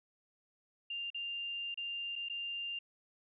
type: tone with dropouts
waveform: sine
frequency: 2794 Hz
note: F7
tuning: in tune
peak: -37 dBFS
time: 0.9-2.79 s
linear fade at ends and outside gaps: 5 ms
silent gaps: 1.103-1.145 / 1.744-1.774 / 2.156-2.16 / 2.287-2.297 s
effects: none